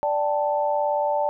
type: chord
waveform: sine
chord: D suspended fourth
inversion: none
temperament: just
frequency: 587.3 / 783.1 / 881 Hz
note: D5 / G5 / A5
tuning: 0 / -2 / +2 cents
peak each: -23 / -28 / -24 dBFS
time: 0.03-1.29 s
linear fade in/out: 0 ms
effects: none

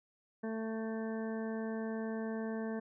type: harmonic tone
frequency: 222.2 Hz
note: A3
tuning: 17 cents sharp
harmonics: 1 / 2 / 3 / 4 / 5 / 7 / 8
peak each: -37 / -41 / -46 / -52 / -54 / -52 / -53 dBFS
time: 0.43-2.8 s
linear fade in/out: 10 ms
effects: none

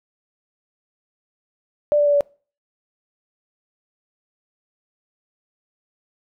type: tone with pitch steps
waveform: sine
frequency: 590 / 584.6 / 579.2 / 573.9 Hz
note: D5 / D5 / D5 / D5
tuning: +8 / -8 / -24 / -40 cents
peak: -13 dBFS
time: 1.92-2.208 s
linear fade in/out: 0 ms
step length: 72 ms
effects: noise-tail reverb RT60 0.4 s tail -25 dB re dry

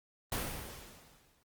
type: noise with exponential decay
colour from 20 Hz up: pink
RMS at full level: -33 dBFS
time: 0.32-1.43 s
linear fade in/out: 2 ms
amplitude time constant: 240 ms
effects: Opus 32 kbps

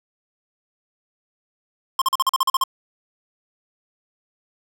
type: tone bursts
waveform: square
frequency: 1060 Hz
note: C6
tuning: 22 cents sharp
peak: -16 dBFS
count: 10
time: 1.99-2.638 s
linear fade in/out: 2 ms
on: 27 ms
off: 42 ms
effects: none

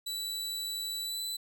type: tone with pitch glide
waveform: sawtooth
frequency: 3951 to 3992 Hz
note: B7 to B7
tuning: 0 to +18 cents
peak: -31 dBFS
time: 0.06-1.37 s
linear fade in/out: 10 ms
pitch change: +18 cents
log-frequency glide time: 1.03-1.21 s
effects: none

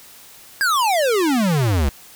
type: exponential sweep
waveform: square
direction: down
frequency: 1661.2 to 65.41 Hz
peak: -16 dBFS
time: 0.61-1.89 s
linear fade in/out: 0 ms
effects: white hiss -44 dBFS RMS until 2.15 s

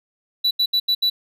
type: tone bursts at uneven times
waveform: triangle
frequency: 3951 Hz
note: B7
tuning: in tune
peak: -14 dBFS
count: 5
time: 0.44-0.51 / 0.59-0.66 / 0.73-0.8 / 0.88-0.95 / 1.02-1.1 s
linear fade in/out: 10 ms
effects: none

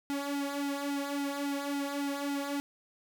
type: tone with flanger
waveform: sawtooth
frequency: 282.4 Hz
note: C#4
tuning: 32 cents sharp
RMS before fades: -34 dBFS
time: 0.1-2.6 s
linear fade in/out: 0 ms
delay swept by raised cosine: 1.7 to 3.2 ms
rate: 3.6 Hz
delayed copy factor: -0.75
effects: none

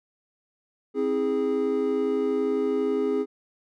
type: tone cluster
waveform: triangle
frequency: 264.1 / 321.7 / 413.8 Hz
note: C4 / E4 / G#4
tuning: +16 / -42 / -6 cents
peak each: -26 / -29 / -22 dBFS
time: 0.94-3.26 s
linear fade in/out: 50 ms
effects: none

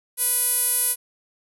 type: tone with band-pass filter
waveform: sawtooth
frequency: 493.9 Hz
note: B4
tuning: in tune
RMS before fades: -22 dBFS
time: 0.17-0.96 s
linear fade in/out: 50 ms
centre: 11000 Hz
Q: 8.2
effects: none

